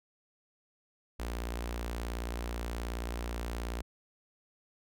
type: tone with notch filter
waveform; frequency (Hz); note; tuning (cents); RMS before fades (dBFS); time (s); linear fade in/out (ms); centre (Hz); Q
sawtooth; 58.7; A#1; +13; -37; 1.19-3.82; 10; 130; 0.81
effects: none